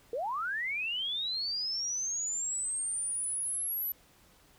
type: linear sweep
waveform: sine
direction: up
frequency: 438.9 to 11950 Hz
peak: -31 dBFS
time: 0.13-3.92 s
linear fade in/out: 2 ms
effects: pink hiss -62 dBFS RMS until 4.58 s

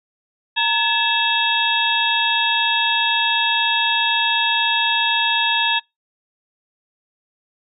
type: tone cluster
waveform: sine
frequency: 921 / 1709 / 2646 / 3334 / 3726 Hz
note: A#5 / G#6 / E7 / G#7 / A#7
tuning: -21 / +49 / +6 / +6 / -2 cents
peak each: -22 dBFS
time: 0.56-5.8 s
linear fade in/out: 20 ms
effects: noise-tail reverb RT60 0.2 s tail -26 dB re dry

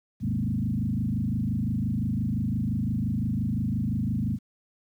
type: tone with frequency modulation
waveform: sine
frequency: 164.81 Hz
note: E3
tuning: in tune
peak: -24 dBFS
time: 0.2-4.39 s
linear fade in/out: 50 ms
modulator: 25.8 Hz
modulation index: 3.1
effects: 10-bit

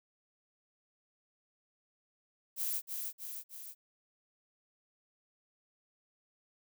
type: noise with echo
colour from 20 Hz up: violet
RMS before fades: -35 dBFS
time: 2.56-2.82 s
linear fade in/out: 50 ms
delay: 310 ms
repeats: 3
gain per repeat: -4 dB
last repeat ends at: 3.75 s
effects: none

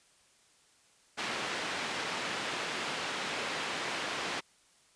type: band-pass noise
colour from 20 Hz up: white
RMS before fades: -36 dBFS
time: 1.17-4.41 s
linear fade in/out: 20 ms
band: 180 to 2900 Hz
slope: 12 dB/octave
effects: white hiss -65 dBFS RMS until 4.95 s + resampled to 22050 Hz

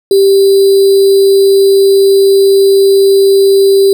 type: tone with sample-and-hold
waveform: sine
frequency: 392 Hz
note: G4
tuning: in tune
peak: -3 dBFS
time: 0.11-3.93 s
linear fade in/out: 2 ms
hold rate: 4410 Hz
effects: none

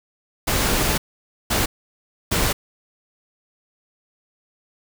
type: noise bursts at uneven times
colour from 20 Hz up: pink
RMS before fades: -20 dBFS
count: 3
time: 0.47-0.98 / 1.5-1.66 / 2.31-2.53 s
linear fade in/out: 10 ms
effects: none

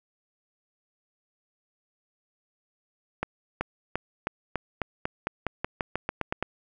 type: accelerating click train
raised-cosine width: 0.5 ms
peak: -12 dBFS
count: 16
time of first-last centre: 3.23-6.426 s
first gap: 380 ms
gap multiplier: 0.91
effects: none

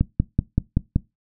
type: click train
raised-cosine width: 5 ms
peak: -5 dBFS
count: 6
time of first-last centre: 0.01-0.961 s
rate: 5.26 Hz
effects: noise-tail reverb RT60 0.2 s tail -20 dB re dry

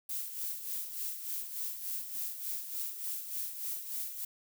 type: noise with tremolo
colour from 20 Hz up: violet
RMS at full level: -36 dBFS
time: 0.09-4.25 s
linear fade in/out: 5 ms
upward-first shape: sine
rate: 3.4 Hz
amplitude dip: 60%
effects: none

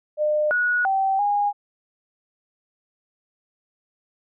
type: tone with pitch steps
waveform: sine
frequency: 604 / 1460 / 774 / 819 Hz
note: D5 / F#6 / G5 / G#5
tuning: +48 / -24 / -22 / -24 cents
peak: -18 dBFS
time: 0.17-1.53 s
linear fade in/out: 50 ms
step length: 340 ms
effects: none

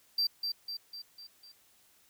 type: tone with echo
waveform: triangle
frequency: 4699 Hz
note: D8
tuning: in tune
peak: -25 dBFS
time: 0.18-0.27 s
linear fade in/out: 5 ms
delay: 250 ms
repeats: 5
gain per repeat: -5 dB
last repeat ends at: 1.52 s
effects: white hiss -65 dBFS RMS until 2.09 s

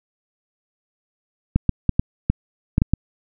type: clicks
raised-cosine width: 5 ms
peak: -3 dBFS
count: 8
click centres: 1.56 / 1.693 / 1.893 / 1.995 / 2.3 / 2.781 / 2.819 / 2.936 s
effects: none

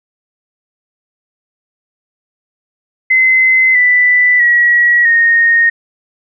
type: tone with pitch steps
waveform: sine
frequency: 2051 / 1983.4 / 1918.1 / 1854.9 Hz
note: C7 / B6 / A#6 / A#6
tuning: -35 / +7 / +49 / -9 cents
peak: -6 dBFS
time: 3.1-5.7 s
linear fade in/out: 10 ms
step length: 650 ms
effects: none

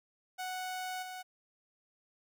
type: tone with level steps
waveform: sawtooth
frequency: 740 Hz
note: F#5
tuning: in tune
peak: -33 / -38 dBFS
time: 0.38-1.23 s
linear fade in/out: 20 ms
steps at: 1.02 s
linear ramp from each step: 10 ms
effects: none

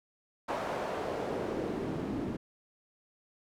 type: noise with band-pass filter sweep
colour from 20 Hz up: pink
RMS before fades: -35 dBFS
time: 0.48-2.37 s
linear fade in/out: 10 ms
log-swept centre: 770 to 230 Hz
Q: 1.4
effects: none

